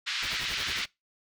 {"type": "band-pass noise", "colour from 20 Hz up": "white", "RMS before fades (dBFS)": -32, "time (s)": [0.06, 0.86], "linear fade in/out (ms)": 20, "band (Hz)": [1400, 4500], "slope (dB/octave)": 24}
{"type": "noise with tremolo", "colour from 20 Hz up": "pink", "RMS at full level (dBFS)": -39, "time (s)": [0.22, 0.86], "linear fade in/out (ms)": 10, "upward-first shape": "triangle", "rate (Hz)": 11, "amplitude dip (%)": 100}
{"effects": ["noise-tail reverb RT60 0.2 s tail -22 dB re dry"]}